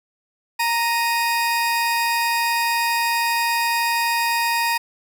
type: tone pair together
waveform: 30% pulse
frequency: 932.3 / 2489 Hz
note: A#5 / D#7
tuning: 0 / 0 cents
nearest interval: octave + perfect fourth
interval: 1700 cents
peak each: -17 / -22 dBFS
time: 0.59-4.78 s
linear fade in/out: 10 ms
effects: none